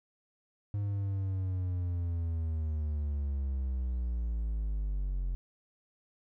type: linear sweep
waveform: triangle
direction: down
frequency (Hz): 102.8 to 43.65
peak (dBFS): -28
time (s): 0.74-5.35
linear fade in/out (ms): 0
effects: none